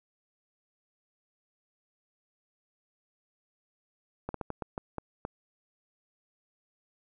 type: slowing click train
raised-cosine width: 1 ms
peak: -20 dBFS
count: 8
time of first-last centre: 4.29-5.251 s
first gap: 53 ms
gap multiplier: 1.31
effects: none